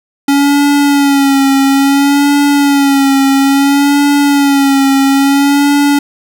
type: tone with vibrato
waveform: square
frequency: 279.3 Hz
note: C#4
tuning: 13 cents sharp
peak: -7 dBFS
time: 0.28-5.99 s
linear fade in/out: 5 ms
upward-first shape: sine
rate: 0.59 Hz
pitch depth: 43 cents each way
effects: none